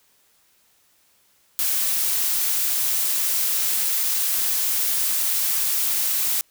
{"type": "noise", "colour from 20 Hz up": "blue", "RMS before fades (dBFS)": -22, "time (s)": [1.59, 6.41], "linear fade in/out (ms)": 0, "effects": ["white hiss -61 dBFS RMS until 6.5 s"]}